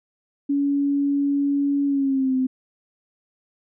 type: tone with pitch glide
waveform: sine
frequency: 282.4 to 259 Hz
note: C#4 to C4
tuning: +32 to -17 cents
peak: -18 dBFS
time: 0.49-2.47 s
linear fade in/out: 10 ms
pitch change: -149 cents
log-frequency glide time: 1.86-2.36 s
effects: none